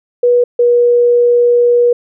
sine tone pair in turn, 486.5 / 481.5 Hz, B4 / B4, -26 / -44 cents, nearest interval unison, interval 18 cents, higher first, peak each -6 dBFS, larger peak neither, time 0.23-0.44 / 0.59-1.93 s, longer second, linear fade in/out 5 ms, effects none

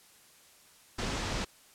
pink low-pass noise, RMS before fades -34 dBFS, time 0.98-1.45 s, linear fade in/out 10 ms, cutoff 7200 Hz, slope 24 dB/octave, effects white hiss -59 dBFS RMS until 1.74 s + low-pass 12000 Hz 12 dB/octave

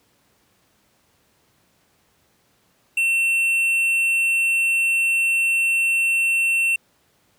sine tone with hard clipping, 2700 Hz, E7, 41 cents sharp, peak -18 dBFS, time 2.97-6.76 s, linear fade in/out 5 ms, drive 6 dB, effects pink hiss -62 dBFS RMS until 7.38 s + high-pass 80 Hz 12 dB/octave

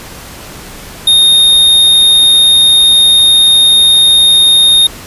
square tone, 3692 Hz, A#7, 17 cents flat, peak -4 dBFS, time 1.07-4.87 s, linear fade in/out 5 ms, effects pink hiss -29 dBFS RMS until 5.06 s + resampled to 32000 Hz

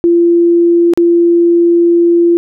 sine tone with dropouts, 342.4 Hz, F4, 34 cents flat, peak -5 dBFS, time 0.04-2.37 s, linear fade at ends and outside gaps 0 ms, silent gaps 0.936-0.975 s, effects none

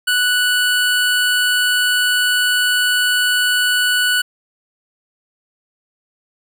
25% pulse tone, 1480 Hz, F#6, in tune, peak -10 dBFS, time 0.07-4.22 s, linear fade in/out 10 ms, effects none

